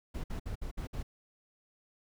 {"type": "noise bursts", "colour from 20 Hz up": "brown", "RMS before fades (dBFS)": -37, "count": 6, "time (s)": [0.14, 1.03], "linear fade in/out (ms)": 10, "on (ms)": 100, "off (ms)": 58, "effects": []}